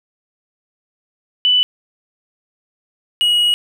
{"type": "tone pair in turn", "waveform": ["sine", "triangle"], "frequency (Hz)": [2983, 2903], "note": ["F#7", "F#7"], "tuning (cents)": [13, -34], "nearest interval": "unison", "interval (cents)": 47, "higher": "first", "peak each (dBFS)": -10, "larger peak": "neither", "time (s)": [[1.45, 1.63], [3.21, 3.54]], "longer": "second", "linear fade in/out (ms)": 0, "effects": []}